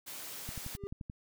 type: high-pass noise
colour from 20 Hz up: white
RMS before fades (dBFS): -44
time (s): 0.06-0.77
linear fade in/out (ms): 20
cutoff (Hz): 110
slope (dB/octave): 12
type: click train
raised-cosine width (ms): 5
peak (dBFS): -29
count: 8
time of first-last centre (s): 0.49-1.099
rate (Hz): 11.5
type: tone with exponential growth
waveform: triangle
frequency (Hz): 399.4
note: G4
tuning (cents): +32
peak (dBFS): -33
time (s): 0.69-0.87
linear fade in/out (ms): 0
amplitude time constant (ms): 37
effects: none